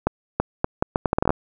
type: accelerating click train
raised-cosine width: 1 ms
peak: -4 dBFS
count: 13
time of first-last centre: 0.07-1.305 s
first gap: 330 ms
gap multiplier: 0.74
effects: none